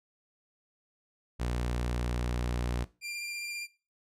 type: tone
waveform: sawtooth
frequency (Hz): 60.3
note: B1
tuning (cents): -41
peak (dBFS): -26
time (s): 1.39-2.85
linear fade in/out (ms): 20
type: tone with vibrato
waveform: sawtooth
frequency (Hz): 2384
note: D7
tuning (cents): +25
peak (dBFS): -32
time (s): 3.01-3.68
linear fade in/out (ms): 50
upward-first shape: triangle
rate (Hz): 15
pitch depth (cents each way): 13
effects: noise-tail reverb RT60 0.3 s tail -18 dB re dry + low-pass 11000 Hz 12 dB/octave